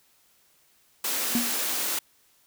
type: high-pass noise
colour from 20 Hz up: white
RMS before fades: -28 dBFS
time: 1.04-1.99 s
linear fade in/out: 5 ms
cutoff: 210 Hz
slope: 48 dB/octave
type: tone with exponential decay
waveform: triangle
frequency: 238.3 Hz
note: A#3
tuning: 38 cents sharp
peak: -18 dBFS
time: 1.35-1.62 s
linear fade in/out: 2 ms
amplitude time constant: 58 ms
effects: white hiss -63 dBFS RMS until 2.46 s